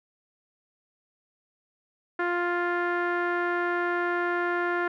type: tone with low-pass filter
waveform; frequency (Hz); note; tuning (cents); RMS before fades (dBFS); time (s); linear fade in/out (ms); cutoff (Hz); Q
sawtooth; 350; F4; +4; -27; 2.19-4.88; 5; 1600; 3.8
effects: none